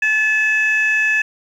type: tone pair together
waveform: sine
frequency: 1727.7 / 2592 Hz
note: A6 / E7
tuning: -32 / -30 cents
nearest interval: perfect fifth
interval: 702 cents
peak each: -14 / -16 dBFS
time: 0.02-1.22 s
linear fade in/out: 5 ms
effects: tanh soft clip ceiling -9 dBFS + 8-bit